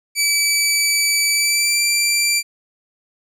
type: tone with pitch glide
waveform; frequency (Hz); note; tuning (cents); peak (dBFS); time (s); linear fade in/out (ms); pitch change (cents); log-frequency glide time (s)
15% pulse; 2303 to 2351; D7 to D7; -34 to +1; -8; 0.15-2.43; 50; +35; 1.3-1.81
effects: none